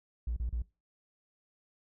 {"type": "tone bursts", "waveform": "triangle", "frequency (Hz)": 58.27, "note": "A#1", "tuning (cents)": 0, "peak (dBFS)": -27, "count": 3, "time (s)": [0.27, 0.621], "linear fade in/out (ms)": 5, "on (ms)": 95, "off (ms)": 33, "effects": ["noise-tail reverb RT60 0.3 s tail -25 dB re dry", "tanh soft clip ceiling -27 dBFS"]}